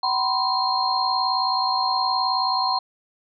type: tone cluster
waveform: sine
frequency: 761 / 979 / 1038 / 4207 Hz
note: F#5 / B5 / C6 / C8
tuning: +48 / -15 / -14 / +9 cents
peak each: -25 dBFS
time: 0.03-2.79 s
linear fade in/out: 5 ms
effects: none